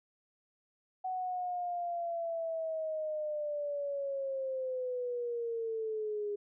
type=linear sweep; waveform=sine; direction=down; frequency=748 to 408.3 Hz; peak=-33 dBFS; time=1.04-6.36 s; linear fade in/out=10 ms; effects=none